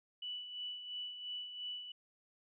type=tone with tremolo; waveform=sine; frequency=2964 Hz; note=F#7; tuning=2 cents sharp; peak=-39 dBFS; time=0.22-1.92 s; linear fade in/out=5 ms; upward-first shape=sine; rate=2.9 Hz; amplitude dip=55%; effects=none